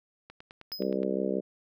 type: click train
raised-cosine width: 0.3 ms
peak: -30 dBFS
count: 8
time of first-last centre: 0.3-1.031 s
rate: 9.57 Hz
type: tone with exponential decay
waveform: square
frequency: 5050 Hz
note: D#8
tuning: 25 cents sharp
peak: -32 dBFS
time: 0.72-0.97 s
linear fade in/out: 1 ms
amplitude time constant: 54 ms
type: harmonic tone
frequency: 65.6 Hz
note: C2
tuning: 5 cents sharp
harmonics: 3 / 4 / 5 / 6 / 7 / 8 / 9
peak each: -33 / -36 / -35 / -33 / -34 / -37 / -36 dBFS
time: 0.79-1.41 s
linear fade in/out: 20 ms
effects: none